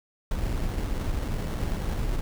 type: noise with sample-and-hold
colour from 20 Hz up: brown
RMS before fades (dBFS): -28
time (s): 0.31-2.21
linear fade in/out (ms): 2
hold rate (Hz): 2450
effects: none